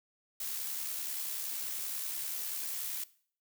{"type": "noise with amplitude modulation", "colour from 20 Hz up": "blue", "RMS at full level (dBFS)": -36, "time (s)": [0.4, 3.04], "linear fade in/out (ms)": 5, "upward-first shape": "sine", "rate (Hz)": 70.4, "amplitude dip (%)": 35, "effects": ["noise-tail reverb RT60 0.5 s tail -19 dB re dry"]}